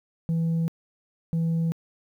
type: tone pair in turn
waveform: sine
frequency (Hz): 164.81 / 164.81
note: E3 / E3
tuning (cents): 0 / 0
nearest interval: unison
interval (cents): 0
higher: neither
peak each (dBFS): -19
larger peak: neither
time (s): 0.29-0.68 / 1.33-1.72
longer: neither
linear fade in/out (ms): 0
effects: tanh soft clip ceiling -21 dBFS + 10-bit

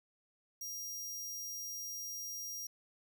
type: tone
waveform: sawtooth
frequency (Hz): 5700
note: F8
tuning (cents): +34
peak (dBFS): -38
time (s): 0.61-2.67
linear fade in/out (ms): 5
effects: none

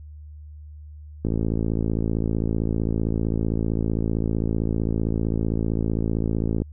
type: click train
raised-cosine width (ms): 3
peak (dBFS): -11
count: 299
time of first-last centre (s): 1.25-6.619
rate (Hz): 55.5
effects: added 75 Hz sine -38 dBFS peak until 6.72 s

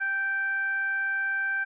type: tone with frequency modulation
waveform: sine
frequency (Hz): 1564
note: G6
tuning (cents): -4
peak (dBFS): -25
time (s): 0-1.65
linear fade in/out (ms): 20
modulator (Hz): 776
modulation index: 0.3
effects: none

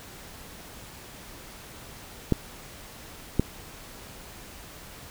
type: clicks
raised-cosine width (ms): 3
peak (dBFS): -7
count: 2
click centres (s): 2.323 / 3.396
effects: pink hiss -45 dBFS RMS until 5.1 s

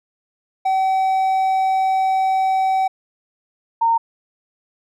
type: tone pair in turn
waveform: triangle / sine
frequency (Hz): 763 / 917.5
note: G5 / A#5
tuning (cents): -47 / -28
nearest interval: minor third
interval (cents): 319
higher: second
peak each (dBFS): -13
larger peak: neither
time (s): 0.65-2.88 / 3.81-3.98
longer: first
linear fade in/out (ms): 10
effects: none

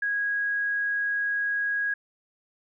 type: tone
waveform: sine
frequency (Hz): 1650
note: G#6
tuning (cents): -12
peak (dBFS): -24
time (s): 0.02-1.94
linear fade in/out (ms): 5
effects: none

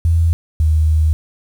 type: tone pair in turn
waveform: sine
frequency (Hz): 82.9 / 78.25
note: E2 / D#2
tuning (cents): +10 / +10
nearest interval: minor second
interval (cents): 100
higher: first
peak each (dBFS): -10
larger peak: neither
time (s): 0.05-0.33 / 0.6-1.13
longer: second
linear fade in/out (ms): 0
effects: 7-bit

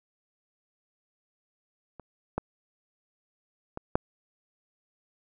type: clicks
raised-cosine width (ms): 1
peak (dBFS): -29 / -14 / -21 / -8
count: 4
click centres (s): 1.997 / 2.38 / 3.774 / 3.955
effects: none

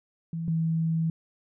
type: tone pair in turn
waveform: sine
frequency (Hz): 164.81 / 162.73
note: E3 / E3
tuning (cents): 0 / -22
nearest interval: unison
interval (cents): 22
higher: first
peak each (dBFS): -29 / -23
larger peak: second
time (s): 0.33-0.48 / 0.48-1.1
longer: second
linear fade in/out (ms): 2
effects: none

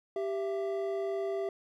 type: tone pair together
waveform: triangle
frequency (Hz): 392 / 667.8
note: G4 / E5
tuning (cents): 0 / +22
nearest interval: major sixth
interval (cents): 922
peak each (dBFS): -30 / -34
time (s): 0.16-1.49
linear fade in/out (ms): 2
effects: none

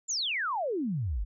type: exponential sweep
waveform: sine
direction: down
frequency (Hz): 7390 to 42.55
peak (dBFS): -28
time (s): 0.08-1.25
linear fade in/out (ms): 20
effects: none

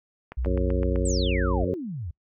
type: click train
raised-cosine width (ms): 0.5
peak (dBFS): -23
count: 6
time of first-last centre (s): 0.32-0.959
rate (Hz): 7.82
type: tone with pitch glide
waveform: sine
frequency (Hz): 61.74 to 58.99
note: B1 to A#1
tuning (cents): 0 to +21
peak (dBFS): -24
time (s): 0.37-1.65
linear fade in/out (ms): 10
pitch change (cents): -79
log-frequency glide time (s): 0.84-1.02
type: harmonic tone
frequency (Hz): 91.1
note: F#2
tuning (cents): -26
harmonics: 1 / 2 / 3 / 4 / 5 / 6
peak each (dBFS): -31 / -31 / -31 / -31 / -31 / -31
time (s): 0.46-1.74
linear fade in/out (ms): 0
type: exponential sweep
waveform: sine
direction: down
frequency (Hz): 8520 to 73.42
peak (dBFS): -30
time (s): 1.05-2.11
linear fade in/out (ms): 5
effects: noise-tail reverb RT60 0.1 s tail -26 dB re dry

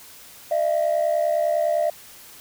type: tone pair together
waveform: sine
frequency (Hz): 606 / 675.9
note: D#5 / E5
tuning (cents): -46 / +43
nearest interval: major second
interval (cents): 189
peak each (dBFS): -20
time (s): 0.51-1.9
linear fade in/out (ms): 5
effects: tanh soft clip ceiling -14 dBFS + white hiss -45 dBFS RMS until 2.4 s

